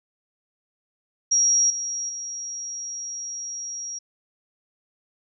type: tone with level steps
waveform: sine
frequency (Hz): 5660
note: F8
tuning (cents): +22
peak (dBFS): -16 / -26 / -30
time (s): 1.31-3.99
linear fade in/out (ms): 10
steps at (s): 1.7 / 2.09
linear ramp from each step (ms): 2
effects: none